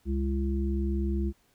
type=harmonic tone; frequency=68 Hz; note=C#2; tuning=33 cents flat; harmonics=1 / 3 / 5; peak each=-27 / -32 / -34 dBFS; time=0.05-1.33 s; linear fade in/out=50 ms; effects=pink hiss -67 dBFS RMS until 1.54 s